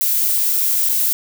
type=noise with dropouts; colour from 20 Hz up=violet; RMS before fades=-17 dBFS; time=0.01-1.13 s; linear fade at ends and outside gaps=0 ms; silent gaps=0.889-0.894 s; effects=none